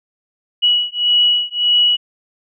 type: beating tone pair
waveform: sine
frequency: 2926 / 2927.7 Hz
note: F#7 / F#7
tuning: -20 / -19 cents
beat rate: 1.7 Hz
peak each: -15 dBFS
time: 0.62-1.97 s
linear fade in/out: 20 ms
effects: none